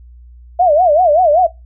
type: tone with vibrato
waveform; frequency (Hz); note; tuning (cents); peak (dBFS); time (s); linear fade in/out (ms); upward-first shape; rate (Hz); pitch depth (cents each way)
sine; 659.3; E5; 0; -7; 0.59-1.47; 10; sine; 5.2; 220
effects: noise-tail reverb RT60 0.2 s tail -19 dB re dry + added 60 Hz sine -36 dBFS peak until 1.65 s